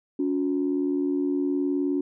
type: tone pair together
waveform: sine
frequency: 282.3 / 361.6 Hz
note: C#4 / F#4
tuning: +32 / -40 cents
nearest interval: major third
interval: 428 cents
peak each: -23 / -27 dBFS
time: 0.19-2.01 s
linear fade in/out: 5 ms
effects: tanh soft clip ceiling -15 dBFS